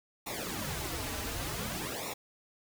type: noise with flanger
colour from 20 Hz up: pink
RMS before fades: -37 dBFS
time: 0.26-2.14 s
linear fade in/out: 10 ms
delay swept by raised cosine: 0.63 to 5.63 ms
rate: 0.55 Hz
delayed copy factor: -0.95
effects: none